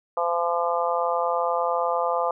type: harmonic tone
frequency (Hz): 171.3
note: F3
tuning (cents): -33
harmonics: 3 / 4 / 5 / 6 / 7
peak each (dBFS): -26 / -27 / -28 / -29 / -29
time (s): 0.17-2.31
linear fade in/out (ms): 2
effects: none